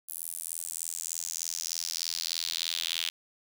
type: tone with high-pass filter sweep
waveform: sawtooth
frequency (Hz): 83.3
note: E2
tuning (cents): +19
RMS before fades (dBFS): -35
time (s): 0.08-3.1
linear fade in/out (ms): 10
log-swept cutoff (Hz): 11000 to 3200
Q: 3.2
effects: none